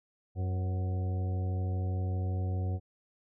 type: harmonic tone with a mistuned harmonic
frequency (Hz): 92.5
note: F#2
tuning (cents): 0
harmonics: 1 / 2 / 3 / 4 / 5 / 6 / 8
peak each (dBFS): -29 / -43 / -46 / -47 / -48 / -50 / -48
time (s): 0.35-2.8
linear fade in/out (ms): 50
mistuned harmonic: 5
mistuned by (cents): +53
effects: none